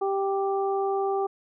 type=harmonic tone; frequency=392 Hz; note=G4; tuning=in tune; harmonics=1 / 2 / 3; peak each=-25 / -28 / -35 dBFS; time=0.01-1.27 s; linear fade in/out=10 ms; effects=none